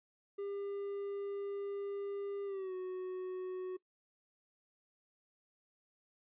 triangle tone with pitch glide, 400.7 to 369.6 Hz, G4 to F#4, +38 to -2 cents, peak -36 dBFS, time 0.38-3.77 s, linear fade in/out 10 ms, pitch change -140 cents, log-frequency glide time 2.45-2.74 s, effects noise-tail reverb RT60 0.1 s tail -21 dB re dry + resampled to 8000 Hz

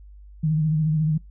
sine tone with vibrato, 155.56 Hz, D#3, in tune, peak -18 dBFS, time 0.43-1.18 s, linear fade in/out 10 ms, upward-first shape sine, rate 14 Hz, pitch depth 49 cents each way, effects noise-tail reverb RT60 0.2 s tail -26 dB re dry + added 50 Hz sine -42 dBFS peak until 1.3 s

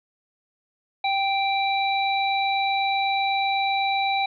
harmonic tone, 784 Hz, G5, in tune, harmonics 1 / 3 / 5, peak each -22 / -27 / -29 dBFS, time 1.04-4.26 s, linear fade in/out 5 ms, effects none

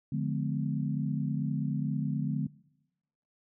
sine chord, D diminished seventh, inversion none, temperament just, 146.83 / 176.2 / 211.4 / 253.7 Hz, D3 / F3 / Ab3 / Cb4, 0 / +16 / +31 / +47 cents, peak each -31 / -37 / -34 / -36 dBFS, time 0.12-2.47 s, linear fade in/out 5 ms, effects noise-tail reverb RT60 1.0 s tail -23 dB re dry

